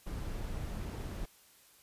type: noise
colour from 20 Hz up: brown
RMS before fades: -39 dBFS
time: 0.06-1.26 s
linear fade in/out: 10 ms
effects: white hiss -62 dBFS RMS until 1.82 s + resampled to 32000 Hz